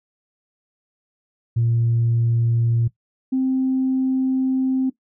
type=tone pair in turn; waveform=sine; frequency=116.54 / 261.6 Hz; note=A#2 / C4; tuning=0 / 0 cents; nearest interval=octave + major second; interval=1400 cents; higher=second; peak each=-15 / -16 dBFS; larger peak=first; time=1.56-2.88 / 3.32-4.9 s; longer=second; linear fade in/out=10 ms; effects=noise-tail reverb RT60 0.1 s tail -17 dB re dry + tanh soft clip ceiling -12 dBFS